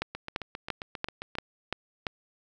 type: two click trains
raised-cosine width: 0.3 ms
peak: -20 / -13 dBFS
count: 10 / 7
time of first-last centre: 0.15-1.353 / 0.02-2.068 s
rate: 7.48 / 2.93 Hz
effects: none